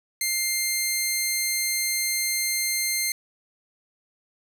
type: tone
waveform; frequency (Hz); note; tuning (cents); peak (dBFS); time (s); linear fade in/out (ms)
10% pulse; 2100; C7; +6; -14; 0.21-3.12; 2
effects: none